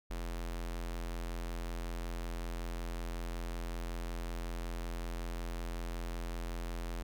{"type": "tone with notch filter", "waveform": "square", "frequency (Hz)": 42.69, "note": "F1", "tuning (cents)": -39, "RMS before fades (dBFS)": -39, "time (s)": [0.1, 7.03], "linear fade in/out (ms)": 10, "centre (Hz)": 87, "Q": 0.51, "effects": []}